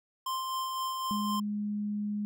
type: tone with tremolo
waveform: square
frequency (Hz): 1046.5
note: C6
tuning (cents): 0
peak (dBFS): -31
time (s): 0.26-1.4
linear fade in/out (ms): 5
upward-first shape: sine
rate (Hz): 3.9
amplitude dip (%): 30
type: tone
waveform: sine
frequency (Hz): 207.7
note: G#3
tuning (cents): 0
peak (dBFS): -30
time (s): 1.11-2.25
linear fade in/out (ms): 0
effects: none